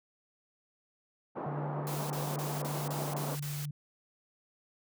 white band-pass noise, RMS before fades -39 dBFS, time 1.35-3.36 s, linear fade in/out 20 ms, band 170 to 1000 Hz, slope 24 dB/octave
sine tone with pitch glide, 146.83 to 145.9 Hz, D3 to D3, 0 to -11 cents, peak -35 dBFS, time 1.46-3.71 s, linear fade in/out 5 ms, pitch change -11 cents, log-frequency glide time 2.51-3.21 s
white noise bursts, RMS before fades -43 dBFS, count 7, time 1.87-3.654 s, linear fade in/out 0 ms, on 230 ms, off 29 ms
effects none

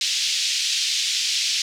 white band-pass noise, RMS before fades -23 dBFS, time 0.01-1.62 s, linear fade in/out 2 ms, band 2700 to 5800 Hz, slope 24 dB/octave, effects none

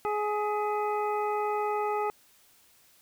harmonic tone with a mistuned harmonic, 419.3 Hz, G#4, 17 cents sharp, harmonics 1 / 2 / 3 / 5 / 6, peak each -30 / -30 / -34 / -44 / -46 dBFS, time 0.05-2.1 s, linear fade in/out 0 ms, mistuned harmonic 5, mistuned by -65 cents, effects white hiss -61 dBFS RMS until 3.01 s

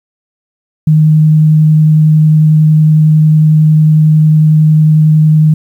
sine tone with vibrato, 154.9 Hz, D#3, 7 cents flat, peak -3 dBFS, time 0.87-5.54 s, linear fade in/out 5 ms, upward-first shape sine, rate 11 Hz, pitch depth 8 cents each way, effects 7-bit

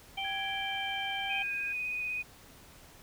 harmonic tone, 782 Hz, G5, 4 cents flat, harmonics 1 / 3 / 4, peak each -37 / -37 / -37 dBFS, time 0.17-1.43 s, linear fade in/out 10 ms
sine tone with pitch glide, 1661.2 to 1615.8 Hz, G#6 to G#6, 0 to -48 cents, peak -40 dBFS, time 0.24-1.73 s, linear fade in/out 10 ms, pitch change -48 cents, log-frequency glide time 0.49-1.45 s
sine tone with vibrato, 2489 Hz, D#7, in tune, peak -32 dBFS, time 1.29-2.23 s, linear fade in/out 20 ms, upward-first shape sine, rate 16 Hz, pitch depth 16 cents each way
effects pink hiss -55 dBFS RMS until 3.02 s

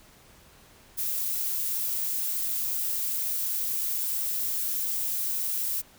violet noise, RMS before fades -29 dBFS, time 0.97-5.82 s, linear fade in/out 20 ms, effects pink hiss -55 dBFS RMS until 5.98 s

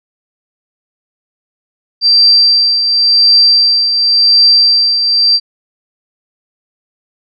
sine tone with tremolo, 4699 Hz, D8, in tune, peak -3 dBFS, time 2.01-5.4 s, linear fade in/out 50 ms, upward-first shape triangle, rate 0.92 Hz, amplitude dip 55%, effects none

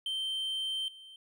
triangle tone with level steps, 3120 Hz, G7, 9 cents flat, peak -30 / -47 dBFS, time 0.06-1.16 s, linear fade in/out 2 ms, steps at 0.88 s, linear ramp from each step 2 ms, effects none

